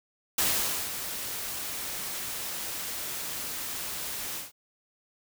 white noise with ADSR envelope, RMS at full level -25 dBFS, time 0.38-4.52 s, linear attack 4 ms, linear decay 500 ms, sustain -10 dB, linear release 160 ms, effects none

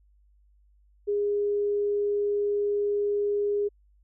sine tone, 410 Hz, G#4, 22 cents flat, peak -23 dBFS, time 1.07-3.69 s, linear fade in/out 20 ms, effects added 50 Hz sine -58 dBFS peak until 4.03 s

